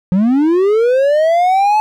triangle linear sweep, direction up, 174.61 to 867 Hz, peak -7 dBFS, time 0.12-1.8 s, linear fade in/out 0 ms, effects none

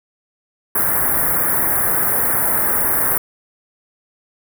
white band-stop noise, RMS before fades -17 dBFS, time 0.75-3.18 s, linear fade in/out 5 ms, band 1900 to 10000 Hz, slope 48 dB/octave, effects none

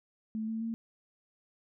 sine tone with pitch steps, 219.1 / 223.2 / 227.4 Hz, A3 / A3 / A#3, -7 / +25 / -43 cents, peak -32 dBFS, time 0.35-0.74 s, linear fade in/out 0 ms, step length 130 ms, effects none

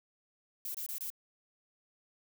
violet noise bursts, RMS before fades -39 dBFS, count 4, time 0.65-1.102 s, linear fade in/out 2 ms, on 95 ms, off 24 ms, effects none

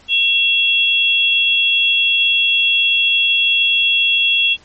sine tone pair together, 2720 / 3331 Hz, F7 / G#7, -46 / +4 cents, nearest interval major third, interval 350 cents, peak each -14 dBFS, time 0.08-4.57 s, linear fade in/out 50 ms, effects pink hiss -48 dBFS RMS until 4.64 s + MP3 32 kbps

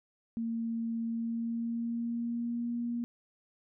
sine tone with pitch glide, 229.1 to 237.3 Hz, A#3 to A#3, -30 to +31 cents, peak -31 dBFS, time 0.37-3.04 s, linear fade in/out 0 ms, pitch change +61 cents, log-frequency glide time 1.06-2.71 s, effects none

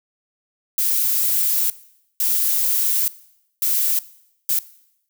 violet noise bursts at uneven times, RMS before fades -19 dBFS, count 4, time 0.78-1.7 / 2.2-3.08 / 3.62-3.99 / 4.49-4.59 s, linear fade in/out 2 ms, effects noise-tail reverb RT60 0.8 s tail -19 dB re dry

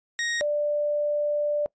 sawtooth / sine tone pair in turn, 1873 / 590 Hz, A#6 / D5, +8 / +8 cents, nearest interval octave + minor sixth, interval 2000 cents, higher first, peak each -22 dBFS, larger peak neither, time 0.19-0.41 / 0.41-1.66 s, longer second, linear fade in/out 0 ms, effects noise-tail reverb RT60 0.1 s tail -23 dB re dry + resampled to 16000 Hz

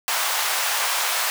pink high-pass noise, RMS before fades -23 dBFS, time 0.08-1.3 s, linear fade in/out 0 ms, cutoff 740 Hz, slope 24 dB/octave, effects none

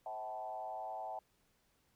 sine tone with frequency modulation, 758 Hz, F#5, 42 cents sharp, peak -40 dBFS, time 0.06-1.19 s, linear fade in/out 2 ms, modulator 111 Hz, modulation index 1.2, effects pink hiss -75 dBFS RMS until 1.95 s

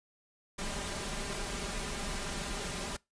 pink noise with comb filter, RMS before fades -37 dBFS, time 0.58-2.97 s, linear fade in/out 10 ms, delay 5 ms, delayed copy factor +0.6, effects noise-tail reverb RT60 0.2 s tail -23 dB re dry + resampled to 22050 Hz

